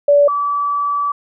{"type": "tone pair in turn", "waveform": "sine", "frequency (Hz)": [576, 1152], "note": ["D5", "D6"], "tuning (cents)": [-34, -34], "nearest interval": "octave", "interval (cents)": 1200, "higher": "second", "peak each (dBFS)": [-7, -15], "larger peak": "first", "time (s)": [[0.08, 0.28], [0.28, 1.12]], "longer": "second", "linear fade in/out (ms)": 5, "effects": []}